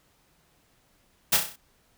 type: noise with echo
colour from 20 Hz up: white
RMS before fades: -20 dBFS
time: 1.32-1.37 s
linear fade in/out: 10 ms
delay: 32 ms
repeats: 6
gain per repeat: -5 dB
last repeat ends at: 1.562 s
effects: pink hiss -65 dBFS RMS until 1.97 s